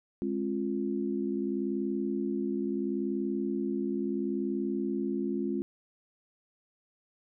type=chord; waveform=sine; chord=F minor; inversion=first; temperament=equal with one note detuned; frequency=207.7 / 268.4 / 349.2 Hz; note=Ab3 / C4 / F4; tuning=0 / +44 / 0 cents; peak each=-33 dBFS; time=0.22-5.62 s; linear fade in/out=0 ms; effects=none